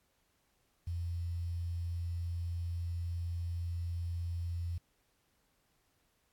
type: tone with quantisation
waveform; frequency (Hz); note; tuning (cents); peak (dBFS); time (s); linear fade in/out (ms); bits
sine; 85.8; F2; -30; -34; 0.87-4.78; 5; 10
effects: pink hiss -75 dBFS RMS until 6.32 s + AAC 64 kbps